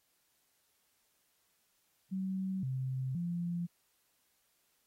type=tone with pitch steps; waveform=sine; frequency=189.7 / 130.7 / 172.9 Hz; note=F#3 / C3 / F3; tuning=+43 / -1 / -17 cents; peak=-33 dBFS; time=2.11-3.67 s; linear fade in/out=20 ms; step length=520 ms; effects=white hiss -75 dBFS RMS until 4.86 s + AAC 48 kbps